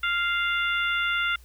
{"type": "harmonic tone", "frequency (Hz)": 697, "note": "F5", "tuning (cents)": -4, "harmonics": [2, 3, 4, 5], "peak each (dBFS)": [-25, -29, -31, -33], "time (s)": [0.03, 1.36], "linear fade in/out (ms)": 5, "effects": ["added 60 Hz sine -48 dBFS peak until 1.44 s", "white hiss -59 dBFS RMS until 1.44 s"]}